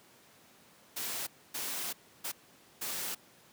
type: noise bursts at uneven times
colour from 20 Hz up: white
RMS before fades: -37 dBFS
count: 4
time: 0.96-1.27 / 1.54-1.93 / 2.24-2.32 / 2.81-3.15 s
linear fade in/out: 10 ms
effects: pink hiss -60 dBFS RMS until 3.52 s + high-pass 150 Hz 12 dB/octave